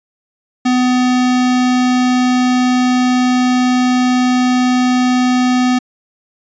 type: tone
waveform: square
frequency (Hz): 251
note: B3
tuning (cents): +28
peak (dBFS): -11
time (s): 0.65-5.79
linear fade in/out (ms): 10
effects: resampled to 16000 Hz